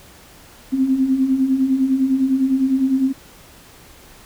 sine beating tone pair, 256.4 / 266.3 Hz, C4 / C4, -35 / +31 cents, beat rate 9.9 Hz, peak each -22 / -15 dBFS, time 0.72-3.13 s, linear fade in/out 20 ms, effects pink hiss -45 dBFS RMS until 4.25 s

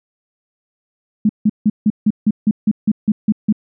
sine tone bursts, 212.5 Hz, G#3, 40 cents sharp, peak -9 dBFS, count 12, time 1.25-3.526 s, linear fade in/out 5 ms, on 43 ms, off 160 ms, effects none

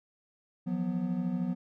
triangle tone cluster, 168.1 / 181.2 / 245.7 Hz, E3 / F#3 / B3, +34 / -36 / -9 cents, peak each -36 / -29 / -32 dBFS, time 0.66-1.55 s, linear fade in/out 20 ms, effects none

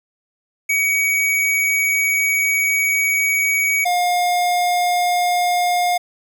square tone pair in turn, 2258 / 711.2 Hz, C#7 / F5, +31 / +31 cents, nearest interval octave + minor sixth, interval 2000 cents, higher first, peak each -16 dBFS, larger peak neither, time 0.69-3.85 / 3.85-5.98 s, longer first, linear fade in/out 10 ms, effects none

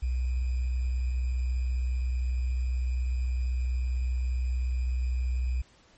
sine tone with sample-and-hold, 62.6 Hz, B1, 24 cents sharp, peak -25 dBFS, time 0.02-5.62 s, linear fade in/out 10 ms, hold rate 2450 Hz, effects pink hiss -60 dBFS RMS until 5.97 s + MP3 32 kbps

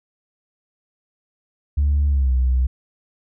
sine tone with pitch glide, 72.1 to 63.5 Hz, D2 to B1, -31 to +49 cents, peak -13 dBFS, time 1.77-2.67 s, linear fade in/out 10 ms, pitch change -220 cents, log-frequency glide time 2.08-2.33 s, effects tanh soft clip ceiling -12 dBFS

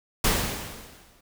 pink noise with exponential decay, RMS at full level -20 dBFS, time 0.24-1.21 s, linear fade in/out 5 ms, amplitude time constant 210 ms, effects none

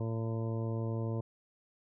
harmonic tone, 113.2 Hz, A2, 50 cents sharp, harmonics 1 / 2 / 3 / 4 / 5 / 6 / 8 / 9, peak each -33 / -41 / -42 / -43 / -45 / -51 / -52 / -53 dBFS, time 0-1.21 s, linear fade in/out 5 ms, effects none

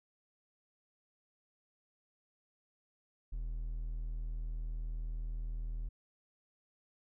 triangle tone, 40.08 Hz, E1, 48 cents flat, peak -34 dBFS, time 3.32-5.89 s, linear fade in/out 10 ms, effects none

